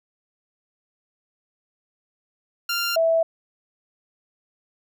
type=tone pair in turn; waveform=15% pulse / sine; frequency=1391 / 656.5 Hz; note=F6 / E5; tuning=-7 / -7 cents; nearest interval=octave + minor second; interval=1300 cents; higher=first; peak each=-16 / -16 dBFS; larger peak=neither; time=2.69-2.96 / 2.96-3.23 s; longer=neither; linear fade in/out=5 ms; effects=none